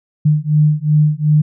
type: beating tone pair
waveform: sine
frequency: 150 / 152.7 Hz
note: D3 / D#3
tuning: +37 / -32 cents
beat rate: 2.7 Hz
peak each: -13 dBFS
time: 0.25-1.42 s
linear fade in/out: 10 ms
effects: none